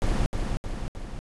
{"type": "noise with echo", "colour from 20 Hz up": "brown", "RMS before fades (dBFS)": -23, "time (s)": [0.02, 0.26], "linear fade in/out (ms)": 0, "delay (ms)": 310, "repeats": 3, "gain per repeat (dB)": -4, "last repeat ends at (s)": 1.19, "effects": ["resampled to 24000 Hz"]}